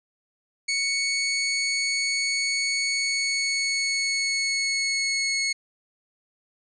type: tone with pitch glide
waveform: 20% pulse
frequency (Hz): 2220 to 2187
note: C#7 to C#7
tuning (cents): +2 to -24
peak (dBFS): -18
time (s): 0.68-5.53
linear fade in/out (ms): 10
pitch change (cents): -26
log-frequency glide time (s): 2.88-5.42
effects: resampled to 22050 Hz